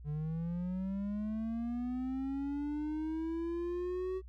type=linear sweep; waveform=triangle; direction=up; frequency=145.4 to 378.5 Hz; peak=-32 dBFS; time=0.04-4.22 s; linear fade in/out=50 ms; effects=added 60 Hz sine -47 dBFS peak until 4.28 s